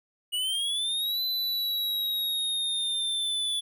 square linear two-way sweep, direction up then down, 2900 to 4026 to 3445 Hz, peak -27 dBFS, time 0.32-3.61 s, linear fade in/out 20 ms, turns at 1.23 s, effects none

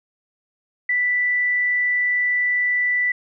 sine tone, 1975.5 Hz, B6, in tune, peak -17 dBFS, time 0.89-3.12 s, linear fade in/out 5 ms, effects none

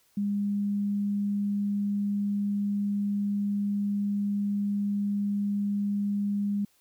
sine tone, 202.9 Hz, G#3, 40 cents flat, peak -25 dBFS, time 0.17-6.65 s, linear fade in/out 5 ms, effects white hiss -66 dBFS RMS until 6.8 s

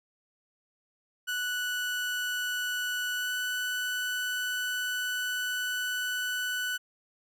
30% pulse tone with pitch glide, 1480 to 1490.3 Hz, F#6 to F#6, 0 to +12 cents, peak -27 dBFS, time 1.27-6.78 s, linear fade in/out 20 ms, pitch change +12 cents, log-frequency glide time 3.16-3.32 s, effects none

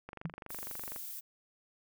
click train, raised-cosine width 0.5 ms, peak -29 dBFS, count 22, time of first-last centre 0.09-0.961 s, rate 24.1 Hz
sine tone with exponential decay, 164.81 Hz, E3, in tune, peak -30 dBFS, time 0.25-0.33 s, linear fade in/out 2 ms, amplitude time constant 17 ms
violet noise, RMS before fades -43 dBFS, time 0.49-1.21 s, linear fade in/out 20 ms
effects none

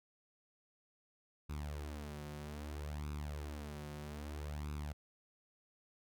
sawtooth tone with flanger, 74 Hz, D2, 14 cents sharp, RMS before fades -44 dBFS, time 1.49-4.93 s, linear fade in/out 10 ms, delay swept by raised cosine 0.79 to 5.59 ms, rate 0.62 Hz, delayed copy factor +0.7, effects none

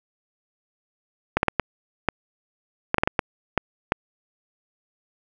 clicks, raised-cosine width 0.5 ms, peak -3 dBFS, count 12, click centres 1.37 / 1.431 / 1.483 / 1.597 / 2.087 / 2.944 / 2.983 / 3.035 / 3.075 / 3.192 / 3.577 / 3.921 s, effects none

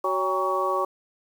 harmonic tone with a mistuned harmonic, 187.3 Hz, F#3, 21 cents sharp, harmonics 2 / 3 / 4 / 5 / 6, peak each -29 / -28 / -32 / -32 / -25 dBFS, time 0.04-0.85 s, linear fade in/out 5 ms, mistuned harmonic 4, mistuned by +110 cents, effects 8-bit

